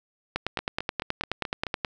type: two click trains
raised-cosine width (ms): 0.3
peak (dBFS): -15 / -10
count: 6 / 15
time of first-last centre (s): 0.59-1.668 / 0.36-1.848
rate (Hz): 4.64 / 9.41
effects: none